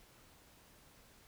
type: silence
effects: pink hiss -63 dBFS RMS until 1.27 s